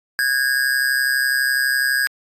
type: tone with amplitude modulation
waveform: square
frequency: 1640 Hz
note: G#6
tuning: 22 cents flat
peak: -14 dBFS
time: 0.19-2.07 s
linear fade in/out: 0 ms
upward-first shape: sine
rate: 132 Hz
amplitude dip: 70%
effects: AAC 64 kbps